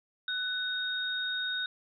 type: tone pair together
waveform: sine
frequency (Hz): 1494 / 3728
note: F#6 / A#7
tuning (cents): +16 / -1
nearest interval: octave + major third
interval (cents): 1583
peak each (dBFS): -33 / -33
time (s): 0.28-1.66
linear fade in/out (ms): 2
effects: none